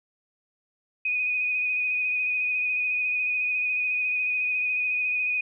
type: tone with vibrato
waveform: sine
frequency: 2489 Hz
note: D#7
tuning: in tune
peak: -23 dBFS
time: 1.05-5.41 s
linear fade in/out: 5 ms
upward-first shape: sine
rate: 14 Hz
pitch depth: 23 cents each way
effects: none